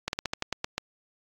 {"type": "slowing click train", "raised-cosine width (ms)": 0.2, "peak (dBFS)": -11, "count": 9, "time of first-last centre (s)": [0.08, 0.78], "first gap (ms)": 51, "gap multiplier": 1.15, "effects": ["AAC 64 kbps"]}